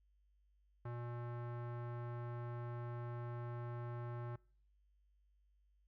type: tone with low-pass filter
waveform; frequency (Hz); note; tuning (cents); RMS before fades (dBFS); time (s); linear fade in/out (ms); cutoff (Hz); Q
square; 120; B2; -49; -45; 0.85-4.36; 5; 1300; 1.6
effects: noise-tail reverb RT60 0.5 s tail -24 dB re dry + added 50 Hz sine -70 dBFS peak until 5.87 s